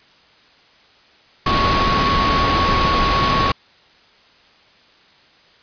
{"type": "tone in noise", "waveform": "sine", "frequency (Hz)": 1108.7, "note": "C#6", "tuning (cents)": 0, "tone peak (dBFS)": -17, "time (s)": [1.46, 3.52], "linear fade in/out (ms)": 5, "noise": "pink", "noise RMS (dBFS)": -18, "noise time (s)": [1.46, 3.52], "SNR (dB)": -2, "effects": ["white hiss -51 dBFS RMS until 5.62 s", "resampled to 11025 Hz"]}